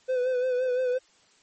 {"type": "tone with vibrato", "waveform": "triangle", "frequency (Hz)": 505, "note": "B4", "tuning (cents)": 39, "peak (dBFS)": -21, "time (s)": [0.08, 0.99], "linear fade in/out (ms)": 20, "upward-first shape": "sine", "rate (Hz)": 5.8, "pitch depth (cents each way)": 43, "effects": ["white hiss -61 dBFS RMS until 1.42 s", "MP3 32 kbps"]}